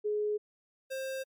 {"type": "tone pair in turn", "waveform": ["sine", "square"], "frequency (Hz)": [420, 530.4], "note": ["G#4", "C5"], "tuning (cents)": [19, 23], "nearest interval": "major third", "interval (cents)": 404, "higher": "second", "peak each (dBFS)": [-28, -35], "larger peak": "first", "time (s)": [[0.04, 0.38], [0.9, 1.24]], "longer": "neither", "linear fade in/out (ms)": 20, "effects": ["MP3 96 kbps"]}